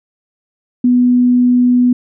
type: tone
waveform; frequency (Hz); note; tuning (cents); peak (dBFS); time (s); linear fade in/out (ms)
sine; 246.9; B3; 0; -7; 0.84-1.93; 5
effects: none